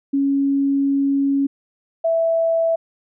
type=tone pair in turn; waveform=sine; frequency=277.2 / 659.3 Hz; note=C#4 / E5; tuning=0 / 0 cents; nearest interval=octave + minor third; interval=1500 cents; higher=second; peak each=-15 dBFS; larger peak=neither; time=0.13-1.47 / 2.04-2.76 s; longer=first; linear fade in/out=10 ms; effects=none